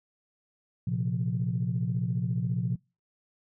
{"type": "chord", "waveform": "sine", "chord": "Bb suspended second", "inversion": "none", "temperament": "just", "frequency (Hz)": [116.54, 131.11, 174.81], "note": ["Bb2", "C3", "F3"], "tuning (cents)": [0, 4, 2], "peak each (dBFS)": -30, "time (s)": [0.87, 2.76], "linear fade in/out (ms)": 5, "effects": ["noise-tail reverb RT60 0.3 s tail -26 dB re dry", "tanh soft clip ceiling -18 dBFS"]}